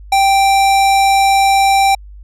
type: tone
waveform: square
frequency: 784 Hz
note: G5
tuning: in tune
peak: -9 dBFS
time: 0.12-1.95 s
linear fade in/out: 5 ms
effects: added 50 Hz sine -32 dBFS peak until 2.23 s + low-pass 11000 Hz 12 dB/octave